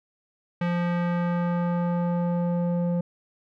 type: tone with low-pass filter sweep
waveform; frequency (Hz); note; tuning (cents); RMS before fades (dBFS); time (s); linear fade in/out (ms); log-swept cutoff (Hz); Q
square; 174.1; F3; -5; -25; 0.61-3.01; 5; 2300 to 520; 1.2
effects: none